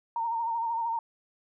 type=tone with vibrato; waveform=sine; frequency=921 Hz; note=A#5; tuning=21 cents flat; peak=-27 dBFS; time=0.16-0.99 s; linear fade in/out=2 ms; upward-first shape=sine; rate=13 Hz; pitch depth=43 cents each way; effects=none